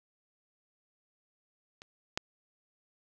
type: clicks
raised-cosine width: 0.2 ms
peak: -30 / -13 dBFS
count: 2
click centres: 1.819 / 2.175 s
effects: none